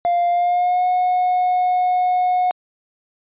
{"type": "tone with pitch glide", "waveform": "triangle", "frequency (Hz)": [698.5, 727.7], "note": ["F5", "F#5"], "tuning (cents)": [0, -29], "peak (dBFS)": -12, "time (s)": [0.05, 2.51], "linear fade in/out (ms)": 0, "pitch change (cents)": 71, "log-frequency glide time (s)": [0.29, 0.86], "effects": ["tanh soft clip ceiling -9 dBFS", "resampled to 8000 Hz"]}